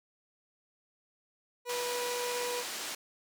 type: tone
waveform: 30% pulse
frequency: 487.8 Hz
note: B4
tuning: 21 cents flat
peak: -31 dBFS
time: 1.65-2.64 s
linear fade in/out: 50 ms
type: band-pass noise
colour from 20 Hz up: white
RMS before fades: -39 dBFS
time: 1.69-2.95 s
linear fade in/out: 5 ms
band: 280 to 7300 Hz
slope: 12 dB/octave
effects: none